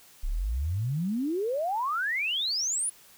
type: exponential sweep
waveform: sine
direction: up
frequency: 30.87 to 10320 Hz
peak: -26 dBFS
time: 0.23-2.9 s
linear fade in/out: 10 ms
effects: white hiss -55 dBFS RMS until 3.17 s